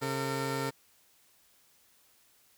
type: tone pair together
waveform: 15% pulse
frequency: 135.4 / 454.5 Hz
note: C#3 / A#4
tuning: -40 / -44 cents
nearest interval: octave + major sixth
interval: 2096 cents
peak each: -27 / -28 dBFS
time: 0.01-0.71 s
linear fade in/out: 20 ms
effects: white hiss -65 dBFS RMS until 2.57 s